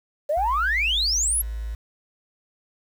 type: exponential sweep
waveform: sine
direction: up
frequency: 565 to 11790 Hz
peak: -19 dBFS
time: 0.29-1.42 s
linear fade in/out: 10 ms
type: tone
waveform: sine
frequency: 55 Hz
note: A1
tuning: in tune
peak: -27 dBFS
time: 0.37-1.75 s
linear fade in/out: 5 ms
effects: tanh soft clip ceiling -14 dBFS + 8-bit